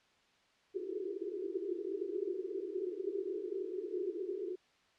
white band-pass noise, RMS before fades -39 dBFS, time 0.74-4.56 s, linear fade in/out 20 ms, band 350 to 410 Hz, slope 96 dB/octave, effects white hiss -69 dBFS RMS until 4.98 s + low-pass 4000 Hz 12 dB/octave

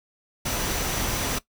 sine tone in noise, 5920 Hz, F#8, in tune, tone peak -36 dBFS, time 0.45-1.39 s, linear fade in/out 10 ms, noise pink, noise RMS -27 dBFS, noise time 0.45-1.39 s, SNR -12 dB, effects noise-tail reverb RT60 0.1 s tail -18 dB re dry

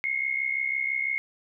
sine tone pair together, 2125 / 2191 Hz, C7 / C#7, +26 / -21 cents, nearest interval minor second, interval 53 cents, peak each -28 dBFS, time 0.04-1.18 s, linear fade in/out 0 ms, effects none

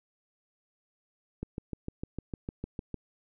click train, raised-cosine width 3 ms, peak -22 dBFS, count 11, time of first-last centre 1.43-2.943 s, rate 6.61 Hz, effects none

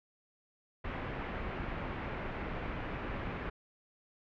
pink low-pass noise, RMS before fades -39 dBFS, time 0.84-3.5 s, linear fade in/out 10 ms, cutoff 2400 Hz, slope 24 dB/octave, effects none

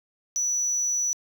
sine tone, 5920 Hz, F#8, in tune, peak -20 dBFS, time 0.36-1.13 s, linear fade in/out 0 ms, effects tanh soft clip ceiling -22 dBFS + 9-bit

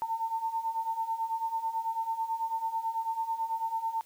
sine beating tone pair, 896 / 905.1 Hz, A5 / A5, +31 / +49 cents, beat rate 9.1 Hz, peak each -35 / -31 dBFS, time 0.02-4.01 s, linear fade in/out 0 ms, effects white hiss -60 dBFS RMS until 4.05 s

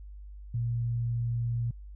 sine tone, 118.1 Hz, A#2, 23 cents sharp, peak -27 dBFS, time 0.54-1.71 s, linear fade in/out 5 ms, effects added 50 Hz sine -42 dBFS peak until 1.95 s

